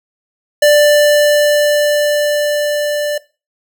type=tone with level ramp; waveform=square; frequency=590 Hz; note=D5; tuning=8 cents sharp; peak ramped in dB=-6 to -16 dBFS; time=0.62-3.18 s; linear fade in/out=5 ms; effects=noise-tail reverb RT60 0.3 s tail -19 dB re dry